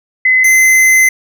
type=tone pair in turn; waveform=sine / square; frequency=2034 / 2053 Hz; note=C7 / C7; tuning=-50 / -33 cents; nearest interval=unison; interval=17 cents; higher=second; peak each=-6 dBFS; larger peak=neither; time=0.25-0.44 / 0.44-1.09 s; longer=second; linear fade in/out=5 ms; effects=none